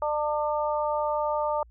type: harmonic tone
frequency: 299.5 Hz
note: D4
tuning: 34 cents sharp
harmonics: 2 / 3 / 4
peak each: -27 / -28 / -32 dBFS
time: 0.02-1.63 s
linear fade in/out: 2 ms
effects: added 58 Hz sine -50 dBFS peak until 1.7 s